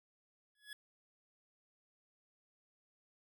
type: tone with exponential growth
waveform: 25% pulse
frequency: 1689 Hz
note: G#6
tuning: 29 cents sharp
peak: -39 dBFS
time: 0.55-0.73 s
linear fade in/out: 2 ms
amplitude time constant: 38 ms
effects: none